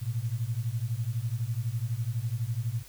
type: beating tone pair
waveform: sine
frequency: 110 / 122 Hz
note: A2 / B2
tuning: 0 / -21 cents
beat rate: 12 Hz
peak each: -31 dBFS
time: 0.01-2.83 s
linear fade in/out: 20 ms
effects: added 50 Hz sine -54 dBFS peak until 2.88 s + white hiss -52 dBFS RMS until 2.88 s